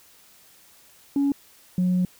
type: tone pair in turn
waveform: sine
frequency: 280.5 / 181.5 Hz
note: C#4 / F#3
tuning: +21 / -33 cents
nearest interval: minor sixth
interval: 754 cents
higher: first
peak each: -17 dBFS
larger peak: neither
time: 1.16-1.32 / 1.78-2.05 s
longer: second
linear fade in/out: 2 ms
effects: tanh soft clip ceiling -16 dBFS + white hiss -54 dBFS RMS until 2.19 s